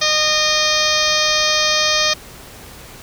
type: harmonic tone with a mistuned harmonic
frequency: 614 Hz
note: D#5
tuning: 23 cents flat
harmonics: 1 / 2 / 3 / 4 / 5 / 6 / 7 / 8 / 9 / 10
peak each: -23 / -23 / -23 / -23 / -23 / -23 / -23 / -23 / -23 / -23 dBFS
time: 0.01-2.14 s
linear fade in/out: 10 ms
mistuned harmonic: 5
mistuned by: +67 cents
effects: pink hiss -38 dBFS RMS until 3.02 s